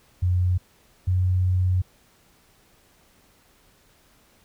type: tone pair in turn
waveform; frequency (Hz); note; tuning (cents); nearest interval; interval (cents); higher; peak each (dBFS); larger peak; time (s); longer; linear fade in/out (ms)
sine; 90.2 / 91.62; F#2 / F#2; -44 / -17; unison; 27; second; -18; neither; 0.22-0.58 / 1.07-1.82; second; 10
effects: pink hiss -59 dBFS RMS until 4.44 s